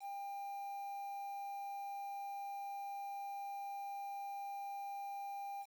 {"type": "tone with quantisation", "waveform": "triangle", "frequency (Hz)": 798, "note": "G5", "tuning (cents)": 31, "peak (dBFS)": -40, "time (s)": [0, 5.66], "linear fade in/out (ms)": 50, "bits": 10, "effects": []}